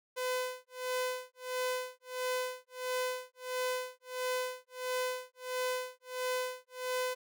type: tone with tremolo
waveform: sawtooth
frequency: 506 Hz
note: B4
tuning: 42 cents sharp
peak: -27 dBFS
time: 0.16-7.15 s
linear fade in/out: 20 ms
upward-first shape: sine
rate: 1.5 Hz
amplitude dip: 100%
effects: none